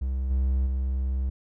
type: tone with level steps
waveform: triangle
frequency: 65.41 Hz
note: C2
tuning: in tune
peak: -23 / -19 / -22 dBFS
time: 0.01-1.3 s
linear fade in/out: 10 ms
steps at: 0.3 / 0.66 s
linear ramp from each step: 10 ms
effects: none